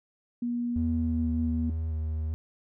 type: tone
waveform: sine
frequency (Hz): 239.8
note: A#3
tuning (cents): +49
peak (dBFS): -27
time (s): 0.42-1.7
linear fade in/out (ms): 5
type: tone with vibrato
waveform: triangle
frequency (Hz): 79.3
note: D#2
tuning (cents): +33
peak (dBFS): -26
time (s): 0.76-2.34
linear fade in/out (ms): 0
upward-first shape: square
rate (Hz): 1.3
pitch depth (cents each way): 21
effects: none